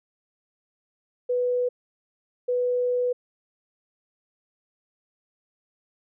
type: tone bursts at uneven times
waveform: sine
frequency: 493.9 Hz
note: B4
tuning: in tune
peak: -21 dBFS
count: 2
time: 1.29-1.69 / 2.48-3.13 s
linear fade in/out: 10 ms
effects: none